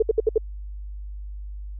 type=tone bursts; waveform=sine; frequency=440 Hz; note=A4; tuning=in tune; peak=-14 dBFS; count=5; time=0-0.38 s; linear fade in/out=5 ms; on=24 ms; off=65 ms; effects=added 50 Hz sine -32 dBFS peak until 1.79 s